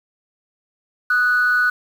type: tone pair together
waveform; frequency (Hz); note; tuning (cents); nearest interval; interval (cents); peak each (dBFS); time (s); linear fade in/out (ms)
sine; 1244.5 / 1480; D#6 / F#6; 0 / 0; minor third; 300; -22 / -13; 1.1-1.7; 5
effects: tanh soft clip ceiling -10 dBFS + 7-bit